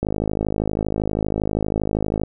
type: click train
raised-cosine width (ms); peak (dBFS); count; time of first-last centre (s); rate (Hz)
2; -8; 117; 0.03-2.235; 52.6
effects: none